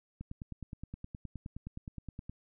click train, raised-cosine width 5 ms, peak -29 dBFS, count 21, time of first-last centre 0.21-2.296 s, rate 9.59 Hz, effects none

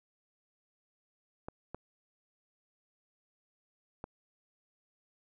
clicks, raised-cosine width 1 ms, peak -26 dBFS, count 3, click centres 1.485 / 1.746 / 4.041 s, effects none

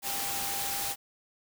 sine tone in noise, 796 Hz, G5, 26 cents sharp, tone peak -39 dBFS, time 0.02-0.96 s, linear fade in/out 50 ms, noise white, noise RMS -33 dBFS, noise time 0.02-0.96 s, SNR -9 dB, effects none

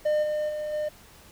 triangle tone with level steps, 605 Hz, D#5, 49 cents flat, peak -19 / -23 / -27 / -24 dBFS, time 0.05-0.89 s, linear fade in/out 10 ms, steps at 0.22 / 0.48 / 0.72 s, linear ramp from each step 20 ms, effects pink hiss -52 dBFS RMS until 1.31 s

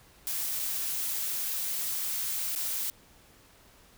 blue noise with dropouts, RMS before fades -32 dBFS, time 0.27-2.9 s, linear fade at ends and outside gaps 0 ms, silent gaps 0.593-0.597 / 2.551-2.56 s, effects pink hiss -58 dBFS RMS until 3.97 s

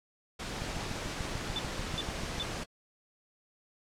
pink noise, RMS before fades -38 dBFS, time 0.39-2.64 s, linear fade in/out 10 ms
click train, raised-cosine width 5 ms, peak -25 dBFS, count 13, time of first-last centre 0.62-2.382 s, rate 6.81 Hz
sine tone bursts, 3520 Hz, A7, in tune, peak -32 dBFS, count 3, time 1.56-2.427 s, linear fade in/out 0 ms, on 29 ms, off 390 ms
effects low-pass 7000 Hz 12 dB/octave + AAC 64 kbps

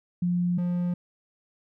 sine / triangle tone pair in turn, 176.4 / 176.4 Hz, F3 / F3, +18 / +18 cents, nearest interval unison, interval 0 cents, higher neither, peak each -22 dBFS, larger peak neither, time 0.22-0.58 / 0.58-0.94 s, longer neither, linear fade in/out 5 ms, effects none

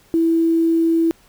sine tone with quantisation, 329.6 Hz, E4, in tune, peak -13 dBFS, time 0.14-1.11 s, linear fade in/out 0 ms, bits 7, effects pink hiss -53 dBFS RMS until 1.28 s

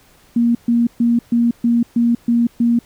sine tone bursts, 235.6 Hz, A#3, 19 cents sharp, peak -11 dBFS, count 8, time 0.36-2.79 s, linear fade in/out 5 ms, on 190 ms, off 130 ms, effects pink hiss -51 dBFS RMS until 2.85 s

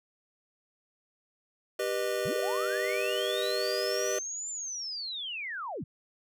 square chord, G augmented, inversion none, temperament just, 392 / 490 / 612.5 Hz, G4 / B4 / D#5, 0 / -14 / -27 cents, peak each -34 dBFS, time 1.79-4.19 s, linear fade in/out 5 ms
sine linear two-way sweep, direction up then down, 92.5 to 7220 to 92.5 Hz, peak -34 dBFS, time 2.25-5.84 s, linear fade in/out 5 ms, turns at 4.5 s
effects none

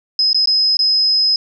sine tone with dropouts, 5080 Hz, D#8, 35 cents sharp, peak -11 dBFS, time 0.19-1.36 s, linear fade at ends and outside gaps 2 ms, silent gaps 0.331-0.345 / 0.458-0.473 / 0.77-0.791 s, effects none

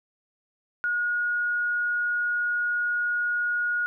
sine tone, 1443 Hz, F#6, 44 cents flat, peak -23 dBFS, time 0.84-3.86 s, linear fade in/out 0 ms, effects none

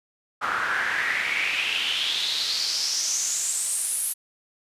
pink noise with band-pass filter sweep, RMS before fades -26 dBFS, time 0.41-4.14 s, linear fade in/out 20 ms, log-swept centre 1300 to 11000 Hz, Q 5.3, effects resampled to 32000 Hz

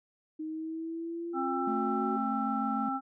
sine linear sweep, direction up, 311.1 to 370 Hz, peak -34 dBFS, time 0.39-2.17 s, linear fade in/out 10 ms
harmonic tone, 266.6 Hz, C4, 33 cents sharp, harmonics 1 / 3 / 5, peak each -34 / -34 / -34 dBFS, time 1.33-3.01 s, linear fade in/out 50 ms
triangle tone, 220 Hz, A3, in tune, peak -31 dBFS, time 1.67-2.89 s, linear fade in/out 5 ms
effects none

